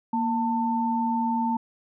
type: tone pair together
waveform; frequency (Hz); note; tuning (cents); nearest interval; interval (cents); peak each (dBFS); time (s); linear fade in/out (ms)
sine; 234.3 / 893; A#3 / A5; +9 / +25; octave + major seventh; 2316; -25; 0.13-1.57; 5
effects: none